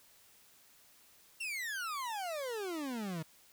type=exponential sweep; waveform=40% pulse; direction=down; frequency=2794 to 153.1 Hz; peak=-36 dBFS; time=1.4-3.23 s; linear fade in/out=10 ms; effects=white hiss -63 dBFS RMS until 3.52 s